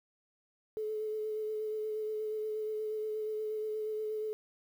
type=tone with vibrato; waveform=sine; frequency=430.8 Hz; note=A4; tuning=37 cents flat; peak=-33 dBFS; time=0.77-4.33 s; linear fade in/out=0 ms; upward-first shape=sine; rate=8.4 Hz; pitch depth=18 cents each way; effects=10-bit